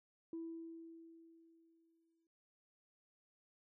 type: tone with exponential decay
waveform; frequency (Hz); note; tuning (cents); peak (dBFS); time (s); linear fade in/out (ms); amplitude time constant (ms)
sine; 329.6; E4; 0; -40; 0.33-2.27; 2; 420
effects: noise-tail reverb RT60 0.2 s tail -21 dB re dry + tanh soft clip ceiling -38 dBFS